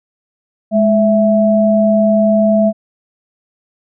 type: tone pair together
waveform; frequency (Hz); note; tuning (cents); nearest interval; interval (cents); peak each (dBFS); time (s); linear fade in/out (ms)
sine; 210 / 659.4; G#3 / E5; +19 / 0; octave + minor sixth; 1981; -11; 0.71-2.73; 50
effects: none